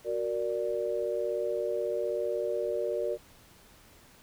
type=chord; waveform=sine; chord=Gb augmented; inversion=none; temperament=equal; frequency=370 / 466.2 / 587.3 Hz; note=Gb4 / Bb4 / D5; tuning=0 / 0 / 0 cents; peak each=-34 / -32 / -32 dBFS; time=0.04-3.18 s; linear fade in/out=50 ms; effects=pink hiss -57 dBFS RMS until 4.22 s